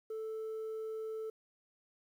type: tone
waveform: sine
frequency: 440 Hz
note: A4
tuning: in tune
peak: -35 dBFS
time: 0.1-1.3 s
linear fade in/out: 5 ms
effects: tanh soft clip ceiling -37 dBFS + 11-bit